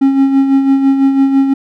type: tone with tremolo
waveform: triangle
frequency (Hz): 271.7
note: C#4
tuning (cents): -35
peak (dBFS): -3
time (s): 0.01-1.54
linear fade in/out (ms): 10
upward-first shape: sine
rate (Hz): 6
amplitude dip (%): 50
effects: none